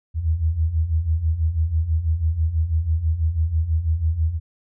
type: beating tone pair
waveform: sine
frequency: 76.5 / 82.6 Hz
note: D#2 / E2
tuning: -29 / +4 cents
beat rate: 6.1 Hz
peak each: -24 / -19 dBFS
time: 0.14-4.4 s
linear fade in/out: 50 ms
effects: none